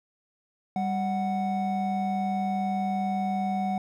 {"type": "tone pair together", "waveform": "triangle", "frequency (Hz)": [196.3, 741.1], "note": ["G3", "F#5"], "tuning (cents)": [3, 3], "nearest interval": "octave + major seventh", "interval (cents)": 2300, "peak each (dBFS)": -26, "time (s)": [0.76, 3.78], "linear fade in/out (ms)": 2, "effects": []}